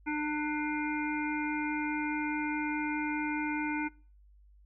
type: harmonic tone with a mistuned harmonic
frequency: 300.8 Hz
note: D4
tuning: 42 cents sharp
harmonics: 1 / 3 / 5 / 7 / 8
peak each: -32 / -37 / -39 / -40 / -41 dBFS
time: 0.06-3.89 s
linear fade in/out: 20 ms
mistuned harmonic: 5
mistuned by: -23 cents
effects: noise-tail reverb RT60 0.4 s tail -24 dB re dry + added 50 Hz sine -56 dBFS peak until 4.65 s